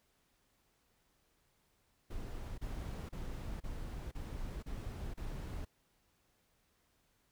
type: noise bursts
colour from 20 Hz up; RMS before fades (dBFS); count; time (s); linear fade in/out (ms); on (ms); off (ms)
brown; -42; 7; 2.1-5.652; 10; 480; 32
effects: pink hiss -75 dBFS RMS until 7.31 s